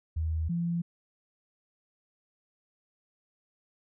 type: tone pair in turn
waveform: sine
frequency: 79.9 / 170.68 Hz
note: D#2 / F3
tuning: +47 / -39 cents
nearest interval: octave + minor second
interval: 1314 cents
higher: second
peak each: -27 dBFS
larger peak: neither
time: 0.16-0.49 / 0.49-0.82 s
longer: neither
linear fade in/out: 10 ms
effects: none